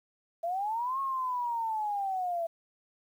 sine linear two-way sweep, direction up then down, 659.3 to 1095 to 659.3 Hz, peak -29 dBFS, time 0.43-2.47 s, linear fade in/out 10 ms, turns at 1 s, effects 10-bit

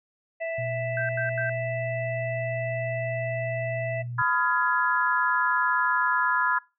harmonic tone, 659.3 Hz, E5, in tune, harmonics 1 / 3 / 4, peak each -28 / -35 / -41 dBFS, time 0.4-4.03 s, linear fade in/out 20 ms
sine tone, 120.8 Hz, B2, 38 cents flat, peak -31 dBFS, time 0.58-4.22 s, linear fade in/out 5 ms
sine tone bursts, 1568 Hz, G6, in tune, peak -27 dBFS, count 3, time 0.97-1.496 s, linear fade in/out 2 ms, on 120 ms, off 83 ms
sine chord, F half-diminished seventh, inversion second, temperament just, 1005.8 / 1257.2 / 1396.9 / 1676.3 Hz, Cb6 / Eb6 / F6 / Ab6, +31 / +18 / 0 / +16 cents, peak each -25 / -30 / -27 / -26 dBFS, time 4.18-6.59 s, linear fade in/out 10 ms
effects noise-tail reverb RT60 0.3 s tail -25 dB re dry

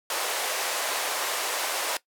pink band-pass noise, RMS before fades -29 dBFS, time 0.1-1.97 s, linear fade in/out 2 ms, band 490 to 14000 Hz, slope 24 dB/octave, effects noise-tail reverb RT60 0.1 s tail -18 dB re dry

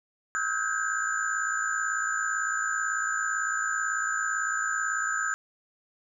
sine tone cluster, 1289 / 1465 / 1572 / 1630 / 7020 Hz, E6 / F#6 / G6 / G#6 / A8, -39 / -18 / +4 / -33 / -5 cents, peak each -31 / -36 / -30 / -34 / -36 dBFS, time 0.35-5.34 s, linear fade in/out 0 ms, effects none

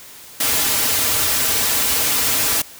white noise with comb filter, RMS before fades -18 dBFS, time 0.4-2.62 s, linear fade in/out 5 ms, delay 5.5 ms, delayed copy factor -0.7, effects white hiss -40 dBFS RMS until 2.79 s

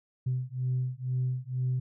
sine beating tone pair, 126.4 / 128.5 Hz, B2 / C3, +41 / -31 cents, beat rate 2.1 Hz, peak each -30 dBFS, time 0.26-1.8 s, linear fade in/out 10 ms, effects tanh soft clip ceiling -22 dBFS

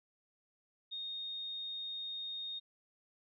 sine tone, 3700 Hz, A#7, 14 cents flat, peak -39 dBFS, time 0.91-2.6 s, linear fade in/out 20 ms, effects none

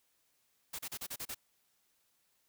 white noise bursts, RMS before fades -41 dBFS, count 7, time 0.73-1.347 s, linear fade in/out 10 ms, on 59 ms, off 34 ms, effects white hiss -75 dBFS RMS until 2.48 s

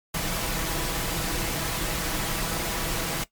pink noise with comb filter, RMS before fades -28 dBFS, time 0.14-3.24 s, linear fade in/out 5 ms, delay 6.1 ms, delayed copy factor +0.5, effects noise-tail reverb RT60 0.1 s tail -17 dB re dry + MP3 96 kbps

